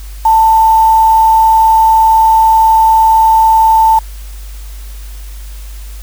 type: tone with quantisation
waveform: sine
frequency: 889 Hz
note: A5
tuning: 18 cents sharp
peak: -4 dBFS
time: 0.25-3.99 s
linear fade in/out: 5 ms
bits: 4
effects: added 50 Hz sine -24 dBFS peak until 6.02 s + white hiss -38 dBFS RMS until 6.02 s